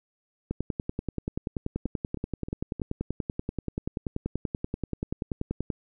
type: two click trains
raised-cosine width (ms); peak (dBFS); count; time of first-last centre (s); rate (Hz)
3; -16 / -22; 55 / 4; 0.51-5.702 / 1.86-2.798; 10.4 / 3.2
effects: none